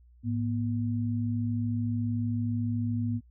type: tone pair together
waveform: sine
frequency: 107.2 / 240.7 Hz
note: A2 / B3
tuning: -45 / -44 cents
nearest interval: octave + major second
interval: 1401 cents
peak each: -29 / -30 dBFS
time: 0.23-3.21 s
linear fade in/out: 50 ms
effects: noise-tail reverb RT60 0.1 s tail -26 dB re dry + added 60 Hz sine -54 dBFS peak until 3.3 s